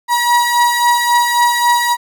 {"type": "beating tone pair", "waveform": "35% pulse", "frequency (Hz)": [959, 962.7], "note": ["A#5", "B5"], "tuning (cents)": [49, -45], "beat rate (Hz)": 3.7, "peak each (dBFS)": [-10, -15], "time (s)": [0.08, 1.97], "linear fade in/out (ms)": 50, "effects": []}